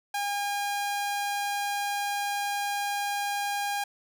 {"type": "tone", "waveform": "sawtooth", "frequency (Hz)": 811, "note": "G#5", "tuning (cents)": -41, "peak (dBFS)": -24, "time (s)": [0.14, 3.84], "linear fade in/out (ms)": 5, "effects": []}